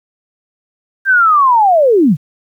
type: linear sweep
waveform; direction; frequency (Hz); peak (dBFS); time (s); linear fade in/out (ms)
sine; down; 1601 to 121.9; -6; 1.05-2.17; 50
effects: 8-bit